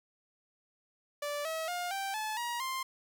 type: tone with pitch steps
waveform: sawtooth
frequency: 583 / 643.2 / 709.5 / 782.7 / 863.5 / 952.6 / 1050.9 Hz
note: D5 / E5 / F5 / G5 / A5 / A#5 / C6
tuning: -13 / -43 / +27 / -3 / -33 / +37 / +7 cents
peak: -30 dBFS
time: 1.22-2.83 s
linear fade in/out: 5 ms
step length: 230 ms
effects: none